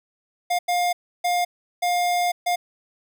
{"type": "tone bursts at uneven times", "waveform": "square", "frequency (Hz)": 708, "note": "F5", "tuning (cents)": 23, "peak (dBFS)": -20, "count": 5, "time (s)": [[0.5, 0.59], [0.68, 0.93], [1.24, 1.45], [1.82, 2.32], [2.46, 2.56]], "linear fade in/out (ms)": 10, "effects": []}